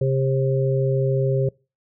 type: harmonic tone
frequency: 133.5 Hz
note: C3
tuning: 35 cents sharp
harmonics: 1 / 3 / 4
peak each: -19 / -24 / -25 dBFS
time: 0.01-1.49 s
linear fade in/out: 5 ms
effects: noise-tail reverb RT60 0.3 s tail -25 dB re dry